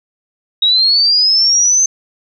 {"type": "linear sweep", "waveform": "sine", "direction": "up", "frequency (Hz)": [3773, 6272], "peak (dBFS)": -8, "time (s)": [0.62, 1.86], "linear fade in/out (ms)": 5, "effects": []}